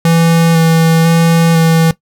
square tone with vibrato, 164.81 Hz, E3, in tune, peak -7 dBFS, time 0.05-1.91 s, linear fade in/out 2 ms, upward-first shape square, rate 1 Hz, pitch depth 13 cents each way, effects noise-tail reverb RT60 0.1 s tail -17 dB re dry

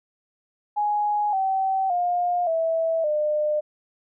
sine tone with pitch steps, 833 / 768.3 / 708.6 / 653.6 / 602.8 Hz, G#5 / G5 / F5 / E5 / D5, +5 / -35 / +25 / -15 / +45 cents, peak -20 dBFS, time 0.76-3.61 s, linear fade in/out 20 ms, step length 570 ms, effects none

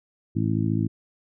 harmonic tone, 54.3 Hz, A1, 22 cents flat, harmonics 2 / 3 / 4 / 5 / 6, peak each -25 / -27 / -28 / -29 / -30 dBFS, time 0.35-0.88 s, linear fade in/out 20 ms, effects none

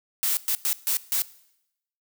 blue noise bursts at uneven times, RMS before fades -24 dBFS, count 5, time 0.23-0.37 / 0.48-0.55 / 0.65-0.73 / 0.87-0.97 / 1.12-1.22 s, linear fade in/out 0 ms, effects noise-tail reverb RT60 0.8 s tail -19 dB re dry

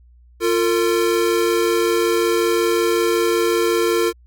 square tone pair together, 348.6 / 454 Hz, F4 / A#4, -3 / -46 cents, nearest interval perfect fourth, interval 457 cents, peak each -19 dBFS, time 0.4-4.13 s, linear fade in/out 50 ms, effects added 60 Hz sine -46 dBFS peak until 4.26 s

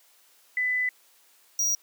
sine / square tone pair in turn, 2000 / 5746 Hz, B6 / F8, +21 / +48 cents, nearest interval octave + tritone, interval 1827 cents, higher second, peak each -23 / -23 dBFS, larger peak neither, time 0.57-0.89 / 1.59-1.75 s, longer first, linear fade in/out 2 ms, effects white hiss -60 dBFS RMS until 1.82 s + high-pass 400 Hz 12 dB/octave

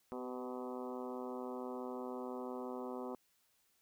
harmonic tone with a mistuned harmonic, 125.9 Hz, B2, 34 cents sharp, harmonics 2 / 3 / 4 / 5 / 6 / 7 / 8 / 9 / 10, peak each -45 / -46 / -47 / -53 / -52 / -54 / -53 / -56 / -58 dBFS, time 0.12-3.15 s, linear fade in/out 0 ms, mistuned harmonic 3, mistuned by +21 cents, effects white hiss -75 dBFS RMS until 3.81 s

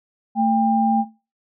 sine tone pair together, 223.5 / 797.4 Hz, A3 / G5, +27 / +29 cents, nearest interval octave + minor seventh, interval 2202 cents, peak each -18 dBFS, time 0.35-1.05 s, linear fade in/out 50 ms, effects noise-tail reverb RT60 0.3 s tail -18 dB re dry

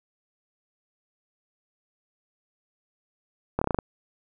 slowing click train, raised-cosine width 1 ms, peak -10 dBFS, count 7, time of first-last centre 3.59-3.788 s, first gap 25 ms, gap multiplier 1.11, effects none

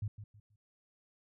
sine tone with echo, 104.6 Hz, G#2, 13 cents sharp, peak -33 dBFS, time 0.02-0.08 s, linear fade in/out 5 ms, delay 160 ms, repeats 3, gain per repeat -11 dB, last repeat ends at 0.56 s, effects none

